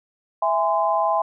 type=chord; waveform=sine; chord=E augmented; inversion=none; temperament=just; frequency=659.3 / 824.1 / 1030.1 Hz; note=E5 / G#5 / B#5; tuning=0 / -14 / -27 cents; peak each=-22 dBFS; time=0.42-1.22 s; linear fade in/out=5 ms; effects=none